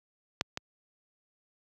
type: clicks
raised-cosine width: 0.2 ms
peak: -9 / -16 dBFS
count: 2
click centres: 0.411 / 0.574 s
effects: high-pass 80 Hz 12 dB/octave